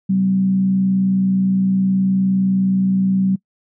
sine tone with frequency modulation, 190.9 Hz, G3, 46 cents flat, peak -13 dBFS, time 0.09-3.36 s, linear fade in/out 10 ms, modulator 59.3 Hz, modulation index 0.29, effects noise-tail reverb RT60 0.1 s tail -24 dB re dry

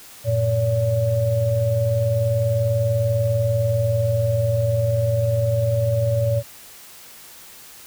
sine tone cluster, 94.5 / 114.7 / 570 Hz, F#2 / A#2 / C#5, +37 / -28 / +48 cents, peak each -28 / -19 / -21 dBFS, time 0.24-6.43 s, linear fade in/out 50 ms, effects white hiss -43 dBFS RMS until 7.86 s

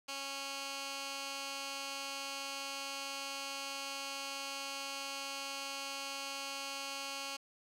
15% pulse tone with band-pass filter, 275.4 Hz, C#4, 11 cents flat, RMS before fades -42 dBFS, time 0.08-7.37 s, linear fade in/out 10 ms, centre 4400 Hz, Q 0.82, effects none

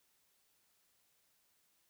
silence, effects white hiss -75 dBFS RMS until 1.89 s

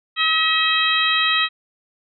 harmonic tone, 640 Hz, D#5, 49 cents sharp, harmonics 2 / 3 / 4 / 5 / 6, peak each -22 / -22 / -22 / -22 / -22 dBFS, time 0.16-1.49 s, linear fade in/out 50 ms, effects none

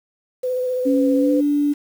sine tone with vibrato, 505 Hz, B4, 39 cents sharp, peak -19 dBFS, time 0.43-1.41 s, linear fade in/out 10 ms, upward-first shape sine, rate 15 Hz, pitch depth 21 cents each way
sine tone with pitch glide, 276.4 to 290.5 Hz, C#4 to D4, -5 to -19 cents, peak -15 dBFS, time 0.85-1.74 s, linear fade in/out 20 ms, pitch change +86 cents, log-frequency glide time 1.17-1.31 s
effects 7-bit

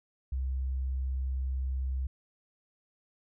sine tone, 65.41 Hz, C2, in tune, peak -29 dBFS, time 0.32-2.07 s, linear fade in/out 5 ms, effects none

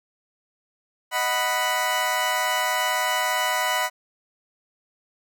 20% pulse chord, B major, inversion first, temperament equal, 622.3 / 740 / 987.8 Hz, D#5 / F#5 / B5, 0 / 0 / 0 cents, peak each -24 / -22 / -19 dBFS, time 1.11-3.9 s, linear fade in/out 50 ms, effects none

